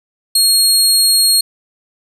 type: tone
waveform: 25% pulse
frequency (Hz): 4280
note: C8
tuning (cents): +38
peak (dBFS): -4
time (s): 0.35-1.41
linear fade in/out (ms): 5
effects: none